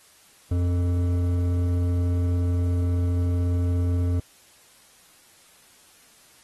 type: tone with hard clipping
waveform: sine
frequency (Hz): 88.2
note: F2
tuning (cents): +18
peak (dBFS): -22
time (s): 0.51-4.2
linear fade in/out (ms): 5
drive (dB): 10
effects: white hiss -55 dBFS RMS until 6.43 s + AAC 32 kbps